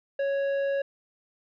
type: tone with tanh clipping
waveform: triangle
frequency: 554.4 Hz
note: C#5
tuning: in tune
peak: -26 dBFS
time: 0.19-0.82 s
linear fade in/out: 5 ms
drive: 13 dB
effects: none